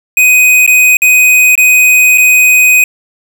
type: tone with dropouts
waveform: square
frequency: 2500 Hz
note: D#7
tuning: 8 cents sharp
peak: -4 dBFS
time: 0.17-2.84 s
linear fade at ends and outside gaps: 2 ms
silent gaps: 0.664-0.676 / 0.97-1.019 / 1.554-1.577 / 2.176-2.181 s
effects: none